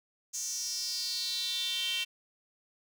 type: tone with high-pass filter sweep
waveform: square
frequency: 209 Hz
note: G#3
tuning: 11 cents sharp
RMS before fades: -34 dBFS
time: 0.33-2.05 s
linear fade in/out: 20 ms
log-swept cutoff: 6500 to 2900 Hz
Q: 6.5
effects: none